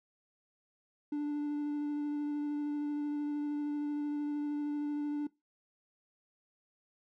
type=tone with vibrato; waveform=triangle; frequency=293.7 Hz; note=D4; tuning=in tune; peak=-29 dBFS; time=1.12-5.27 s; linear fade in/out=5 ms; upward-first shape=sine; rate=13 Hz; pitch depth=11 cents each way; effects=noise-tail reverb RT60 0.2 s tail -21 dB re dry + tanh soft clip ceiling -26 dBFS